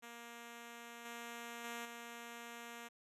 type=tone with level steps; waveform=5% pulse; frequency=235.2 Hz; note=A#3; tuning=16 cents sharp; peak=-39 / -35 / -32 / -37 dBFS; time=0.02-2.89 s; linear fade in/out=20 ms; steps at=1.05 / 1.64 / 1.85 s; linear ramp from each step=5 ms; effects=resampled to 32000 Hz